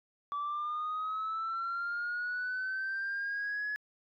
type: linear sweep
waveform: sine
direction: up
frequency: 1149 to 1700 Hz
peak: -31 dBFS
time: 0.32-3.76 s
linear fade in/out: 0 ms
effects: tanh soft clip ceiling -30 dBFS